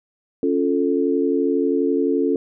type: chord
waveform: sine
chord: Db augmented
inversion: none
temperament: equal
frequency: 277.2 / 349.2 / 440 Hz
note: Db4 / F4 / A4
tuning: 0 / 0 / 0 cents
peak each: -20 / -22 / -21 dBFS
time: 0.43-2.36 s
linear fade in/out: 2 ms
effects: none